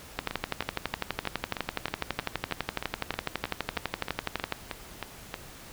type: two click trains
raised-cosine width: 0.3 ms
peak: -11 / -16 dBFS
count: 53 / 17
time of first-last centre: 0.19-4.523 / 0.31-5.341 s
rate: 12 / 3.18 Hz
effects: pink hiss -47 dBFS RMS until 5.72 s